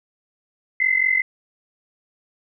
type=tone pair together; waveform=sine; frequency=2032 / 2077 Hz; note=B6 / C7; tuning=+49 / -13 cents; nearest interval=unison; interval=38 cents; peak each=-19 dBFS; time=0.8-1.22 s; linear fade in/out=5 ms; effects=none